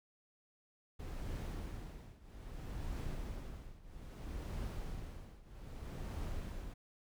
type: noise with tremolo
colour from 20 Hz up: brown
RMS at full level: -40 dBFS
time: 0.99-6.74 s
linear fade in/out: 10 ms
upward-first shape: triangle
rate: 0.62 Hz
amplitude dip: 90%
effects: none